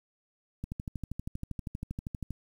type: click train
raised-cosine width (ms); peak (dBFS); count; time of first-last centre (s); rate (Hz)
5; -23; 22; 0.64-2.307; 12.6
effects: 9-bit